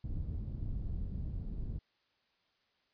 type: low-pass noise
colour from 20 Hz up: pink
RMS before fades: -38 dBFS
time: 0.04-1.79 s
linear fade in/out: 5 ms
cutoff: 130 Hz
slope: 12 dB/octave
effects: white hiss -75 dBFS RMS until 2.93 s + resampled to 11025 Hz